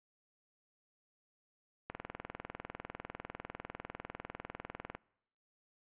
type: click train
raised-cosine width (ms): 0.5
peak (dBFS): -25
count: 62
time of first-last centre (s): 1.9-4.95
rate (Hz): 20
effects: noise-tail reverb RT60 0.8 s tail -25 dB re dry + resampled to 8000 Hz